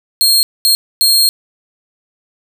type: tone bursts at uneven times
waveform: sawtooth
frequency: 4237 Hz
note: C8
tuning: 21 cents sharp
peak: -5 dBFS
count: 3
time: 0.21-0.43 / 0.65-0.75 / 1.01-1.29 s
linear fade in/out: 0 ms
effects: none